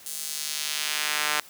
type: tone with high-pass filter sweep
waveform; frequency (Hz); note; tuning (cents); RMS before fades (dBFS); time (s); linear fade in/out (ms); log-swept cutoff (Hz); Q
sawtooth; 150; D3; +37; -29; 0.06-1.4; 2; 8300 to 1300; 0.88
effects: white hiss -49 dBFS RMS until 1.49 s + high-pass 80 Hz 12 dB/octave